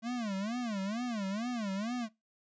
square tone with vibrato, 218.1 Hz, A3, 15 cents flat, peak -34 dBFS, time 0.02-2.09 s, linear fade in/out 50 ms, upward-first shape sine, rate 2.2 Hz, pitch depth 230 cents each way, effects noise-tail reverb RT60 0.2 s tail -22 dB re dry + resampled to 16000 Hz

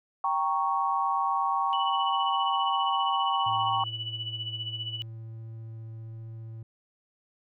sine chord, G diminished, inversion none, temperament equal, 784 / 932.3 / 1108.7 Hz, G5 / Bb5 / Db6, 0 / 0 / 0 cents, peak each -29 / -30 / -27 dBFS, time 0.24-3.84 s, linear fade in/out 2 ms
sine tone with tremolo, 2960 Hz, F#7, in tune, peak -30 dBFS, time 1.73-5.02 s, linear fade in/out 0 ms, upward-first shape sine, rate 15 Hz, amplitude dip 70%
triangle tone with vibrato, 112.4 Hz, A2, 37 cents sharp, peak -36 dBFS, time 3.46-6.63 s, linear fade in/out 5 ms, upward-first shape triangle, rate 15 Hz, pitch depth 9 cents each way
effects none

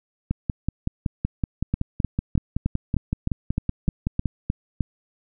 two click trains, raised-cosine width 5 ms, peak -9 / -10 dBFS, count 11 / 22, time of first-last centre 1.74-4.807 / 0.31-4.257 s, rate 3.26 / 5.32 Hz, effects none

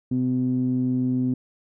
sawtooth tone with low-pass filter, 127 Hz, B2, 49 cents sharp, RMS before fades -23 dBFS, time 0.11-1.34 s, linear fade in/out 5 ms, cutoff 260 Hz, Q 5.3, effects none

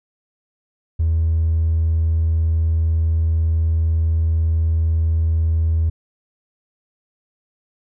sine tone with hard clipping, 81 Hz, E2, 30 cents flat, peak -15 dBFS, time 0.99-5.9 s, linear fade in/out 10 ms, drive 1 dB, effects none

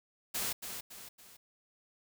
white noise with echo, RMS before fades -35 dBFS, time 0.34-0.53 s, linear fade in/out 10 ms, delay 280 ms, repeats 3, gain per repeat -7 dB, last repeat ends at 1.37 s, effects none

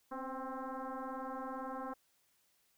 sine tone with frequency modulation, 271.9 Hz, C#4, 33 cents flat, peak -39 dBFS, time 0.11-1.94 s, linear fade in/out 10 ms, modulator 263 Hz, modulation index 4.1, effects white hiss -74 dBFS RMS until 2.77 s

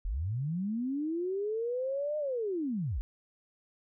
sine linear two-way sweep, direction up then down, 36.49 to 612 to 36.49 Hz, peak -30 dBFS, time 0.05-3.01 s, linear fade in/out 0 ms, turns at 2.18 s, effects none

